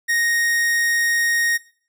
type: tone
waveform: 45% pulse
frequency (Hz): 1864.7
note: A#6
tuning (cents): 0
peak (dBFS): -17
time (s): 0.08-1.58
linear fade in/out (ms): 20
effects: noise-tail reverb RT60 0.5 s tail -20 dB re dry